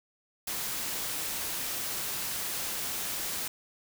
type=noise; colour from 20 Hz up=white; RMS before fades=-34 dBFS; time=0.47-3.48 s; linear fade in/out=5 ms; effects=none